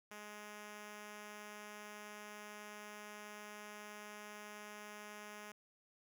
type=tone; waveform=5% pulse; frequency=209.2 Hz; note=G#3; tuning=13 cents sharp; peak=-38 dBFS; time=0.11-5.52 s; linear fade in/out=5 ms; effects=none